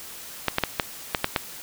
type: clicks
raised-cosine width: 0.3 ms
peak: -4 dBFS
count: 7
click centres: 0.483 / 0.584 / 0.637 / 0.798 / 1.148 / 1.244 / 1.362 s
effects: white hiss -40 dBFS RMS until 1.62 s